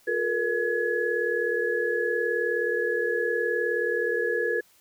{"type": "tone cluster", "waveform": "sine", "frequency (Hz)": [358.3, 435.6, 474.8, 1691], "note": ["F4", "A4", "A#4", "G#6"], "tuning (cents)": [44, -17, 32, 31], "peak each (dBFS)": [-32, -30, -27, -28], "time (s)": [0.07, 4.61], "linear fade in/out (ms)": 10, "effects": ["white hiss -60 dBFS RMS until 4.8 s"]}